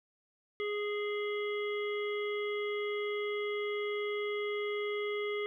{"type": "harmonic tone", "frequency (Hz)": 415.3, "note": "G#4", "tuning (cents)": 0, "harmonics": [1, 3, 5, 7, 8], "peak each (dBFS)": [-33, -44, -40, -51, -47], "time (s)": [0.6, 5.46], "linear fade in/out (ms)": 0, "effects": ["12-bit"]}